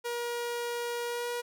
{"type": "tone with pitch glide", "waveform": "sawtooth", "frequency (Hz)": [476.7, 481.1], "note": ["A#4", "B4"], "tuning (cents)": [39, -45], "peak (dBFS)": -28, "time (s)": [0.04, 1.42], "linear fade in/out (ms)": 20, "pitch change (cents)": 16, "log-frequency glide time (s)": [1.06, 1.28], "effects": []}